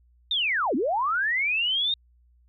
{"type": "linear two-way sweep", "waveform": "sine", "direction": "down then up", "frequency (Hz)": [3729, 225.1, 3729], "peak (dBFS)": -22, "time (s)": [0.31, 1.94], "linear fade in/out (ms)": 2, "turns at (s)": 0.75, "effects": ["added 60 Hz sine -57 dBFS peak until 2.48 s"]}